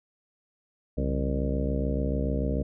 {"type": "harmonic tone with a mistuned harmonic", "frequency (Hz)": 66.9, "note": "C2", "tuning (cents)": 39, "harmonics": [1, 2, 3, 4, 5, 6, 7, 8, 9], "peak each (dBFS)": [-28, -33, -33, -33, -40, -41, -35, -40, -37], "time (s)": [0.97, 2.63], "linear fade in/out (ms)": 10, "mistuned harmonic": 2, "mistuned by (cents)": 140, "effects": []}